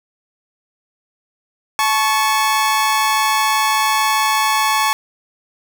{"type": "tone pair together", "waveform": "sawtooth", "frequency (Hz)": [867, 1108.3], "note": ["A5", "C#6"], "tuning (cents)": [-26, -1], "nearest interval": "major third", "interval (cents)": 425, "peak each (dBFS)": -13, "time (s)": [1.79, 4.93], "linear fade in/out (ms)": 0, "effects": []}